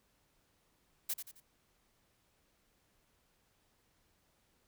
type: noise with echo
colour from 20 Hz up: blue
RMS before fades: -35 dBFS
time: 1.09-1.14 s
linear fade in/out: 10 ms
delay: 88 ms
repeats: 3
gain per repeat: -8 dB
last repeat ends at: 1.404 s
effects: pink hiss -74 dBFS RMS until 4.67 s